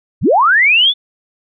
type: linear sweep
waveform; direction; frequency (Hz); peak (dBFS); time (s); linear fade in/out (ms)
sine; up; 51.91 to 3555; -7; 0.21-0.94; 50
effects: none